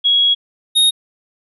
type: tone pair in turn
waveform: sine / square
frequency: 3322 / 3729 Hz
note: G#7 / A#7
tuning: 0 / 0 cents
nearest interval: major second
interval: 200 cents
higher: second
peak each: -10 dBFS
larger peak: neither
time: 0.04-0.35 / 0.75-0.91 s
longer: first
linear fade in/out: 20 ms
effects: resampled to 32000 Hz